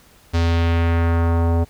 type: tone with low-pass filter sweep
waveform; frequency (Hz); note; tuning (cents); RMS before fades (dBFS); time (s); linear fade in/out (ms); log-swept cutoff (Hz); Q
square; 84; E2; +33; -17; 0.33-1.65; 20; 5200 to 710; 1.3
effects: pink hiss -51 dBFS RMS until 1.69 s